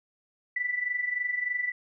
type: tone with amplitude modulation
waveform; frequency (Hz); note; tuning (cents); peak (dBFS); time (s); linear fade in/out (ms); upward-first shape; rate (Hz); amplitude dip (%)
sine; 1975.5; B6; 0; -24; 0.56-1.72; 5; sine; 23.3; 70
effects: none